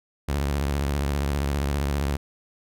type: tone with vibrato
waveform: sawtooth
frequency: 70.6 Hz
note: C#2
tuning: 32 cents sharp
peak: -19 dBFS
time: 0.28-2.17 s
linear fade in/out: 10 ms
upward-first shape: square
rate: 15 Hz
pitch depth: 95 cents each way
effects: none